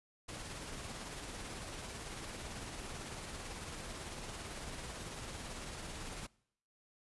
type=noise with tremolo; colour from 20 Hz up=pink; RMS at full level=-44 dBFS; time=0.28-6.27 s; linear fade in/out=10 ms; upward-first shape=sine; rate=18 Hz; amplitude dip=30%; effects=noise-tail reverb RT60 0.7 s tail -24 dB re dry + resampled to 24000 Hz